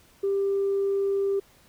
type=tone; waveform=sine; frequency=395.1 Hz; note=G4; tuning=14 cents sharp; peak=-21 dBFS; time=0.23-1.4 s; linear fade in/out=10 ms; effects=tanh soft clip ceiling -18 dBFS + pink hiss -58 dBFS RMS until 1.68 s